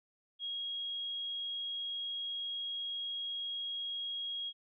sine tone, 3286 Hz, G#7, 19 cents flat, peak -36 dBFS, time 0.39-4.53 s, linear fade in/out 50 ms, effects none

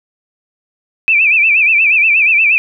sine tone with vibrato, 2489 Hz, D#7, in tune, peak -7 dBFS, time 1.08-2.58 s, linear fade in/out 0 ms, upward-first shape sine, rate 8.4 Hz, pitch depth 130 cents each way, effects none

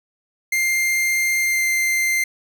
45% pulse tone with pitch glide, 2105 to 2090 Hz, C7 to C7, +10 to -2 cents, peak -17 dBFS, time 0.52-2.24 s, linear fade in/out 5 ms, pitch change -12 cents, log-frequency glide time 1.41-1.65 s, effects none

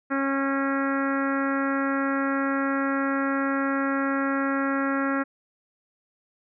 harmonic tone, 273.7 Hz, C#4, 22 cents flat, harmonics 1 / 2 / 3 / 4 / 5 / 6 / 7 / 8 / 9, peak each -25 / -31 / -37 / -34 / -30 / -33 / -36 / -44 / -47 dBFS, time 0.1-5.24 s, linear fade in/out 20 ms, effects none

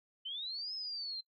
sine linear two-way sweep, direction up then down, 2985 to 5200 to 4094 Hz, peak -38 dBFS, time 0.25-1.21 s, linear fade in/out 10 ms, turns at 0.74 s, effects noise-tail reverb RT60 0.1 s tail -22 dB re dry

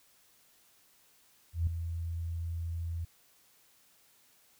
sine tone with ADSR envelope, 83.7 Hz, E2, 27 cents sharp, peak -24 dBFS, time 1.53-3.05 s, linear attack 140 ms, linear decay 3 ms, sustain -9 dB, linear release 8 ms, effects white hiss -65 dBFS RMS until 4.59 s

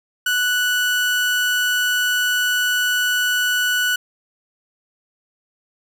30% pulse tone, 1480 Hz, F#6, in tune, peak -14 dBFS, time 0.26-3.96 s, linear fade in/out 5 ms, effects none

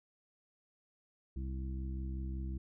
harmonic tone, 65.41 Hz, C2, in tune, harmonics 1 / 2 / 3 / 4 / 5, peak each -37 / -47 / -47 / -56 / -50 dBFS, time 1.36-2.58 s, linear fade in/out 5 ms, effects none

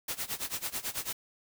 white noise with tremolo, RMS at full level -33 dBFS, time 0.08-1.13 s, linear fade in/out 5 ms, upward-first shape sine, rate 9.1 Hz, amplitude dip 90%, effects none

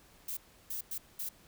violet noise bursts at uneven times, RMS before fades -38 dBFS, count 4, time 0.28-0.37 / 0.7-0.81 / 0.91-0.98 / 1.19-1.29 s, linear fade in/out 5 ms, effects pink hiss -61 dBFS RMS until 1.47 s

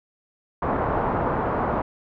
white low-pass noise, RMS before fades -24 dBFS, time 0.62-1.82 s, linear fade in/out 5 ms, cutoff 1100 Hz, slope 24 dB/octave, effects none

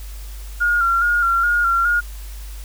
sine tone with vibrato, 1400 Hz, F6, 4 cents sharp, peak -14 dBFS, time 0.6-2.01 s, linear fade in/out 20 ms, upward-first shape square, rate 2.4 Hz, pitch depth 34 cents each way, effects added 50 Hz sine -30 dBFS peak until 2.64 s + white hiss -43 dBFS RMS until 2.64 s

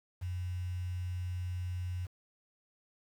sine tone with quantisation, 90 Hz, F#2, 47 cents flat, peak -34 dBFS, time 0.21-2.07 s, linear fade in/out 20 ms, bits 9, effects none

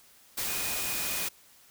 sine tone in noise, 2476 Hz, D#7, 9 cents flat, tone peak -40 dBFS, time 0.47-1.28 s, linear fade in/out 10 ms, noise white, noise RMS -32 dBFS, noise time 0.37-1.29 s, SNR -11 dB, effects white hiss -58 dBFS RMS until 1.7 s

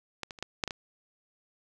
clicks, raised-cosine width 0.2 ms, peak -17 / -23 / -30 / -16 / -10 / -16 / -18 dBFS, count 7, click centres 0.233 / 0.308 / 0.388 / 0.426 / 0.638 / 0.677 / 0.708 s, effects none

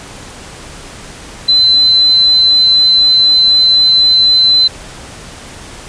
sine tone, 4048 Hz, B7, 42 cents sharp, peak -5 dBFS, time 1.48-4.68 s, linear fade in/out 10 ms, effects pink hiss -31 dBFS RMS until 5.88 s + resampled to 22050 Hz

